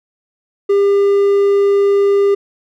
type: tone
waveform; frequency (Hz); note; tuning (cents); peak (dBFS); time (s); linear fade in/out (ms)
triangle; 400.5; G4; +37; -7; 0.69-2.35; 10
effects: none